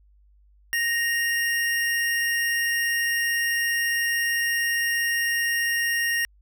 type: tone pair together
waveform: square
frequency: 1864.7 / 2794 Hz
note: A#6 / F7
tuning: 0 / 0 cents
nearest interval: perfect fifth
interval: 700 cents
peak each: -23 / -32 dBFS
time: 0.73-6.25 s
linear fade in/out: 0 ms
effects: added 50 Hz sine -54 dBFS peak until 6.41 s